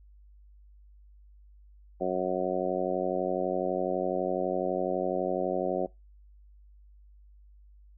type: harmonic tone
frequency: 92 Hz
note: F#2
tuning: 9 cents flat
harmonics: 2 / 3 / 4 / 5 / 6 / 7 / 8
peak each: -37 / -37 / -32 / -36 / -32 / -34 / -35 dBFS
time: 2-5.87 s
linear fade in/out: 20 ms
effects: noise-tail reverb RT60 0.2 s tail -23 dB re dry + added 50 Hz sine -52 dBFS peak until 7.97 s